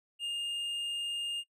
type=tone with tanh clipping; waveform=sine; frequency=2823 Hz; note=F7; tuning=18 cents sharp; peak=-34 dBFS; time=0.19-1.44 s; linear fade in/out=50 ms; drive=6 dB; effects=noise-tail reverb RT60 0.1 s tail -23 dB re dry